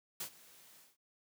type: noise with ADSR envelope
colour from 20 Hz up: white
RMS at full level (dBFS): -39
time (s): 0.2-0.97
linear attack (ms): 6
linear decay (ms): 87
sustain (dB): -21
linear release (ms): 180
effects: high-pass 100 Hz 12 dB/octave